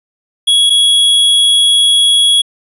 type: tone pair in turn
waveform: square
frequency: 3339 / 3339 Hz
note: G#7 / G#7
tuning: +9 / +9 cents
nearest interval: unison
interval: 0 cents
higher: neither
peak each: -7 dBFS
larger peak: neither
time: 0.47-0.7 / 0.7-2.42 s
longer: second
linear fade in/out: 10 ms
effects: resampled to 24000 Hz + 8-bit